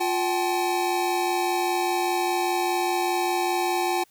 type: tone cluster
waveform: square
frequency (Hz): 352.9 / 766 / 851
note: F4 / G5 / G#5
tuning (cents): +18 / -40 / +42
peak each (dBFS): -27 / -27 / -29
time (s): 0-4.04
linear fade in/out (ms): 10
effects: white hiss -61 dBFS RMS until 4.1 s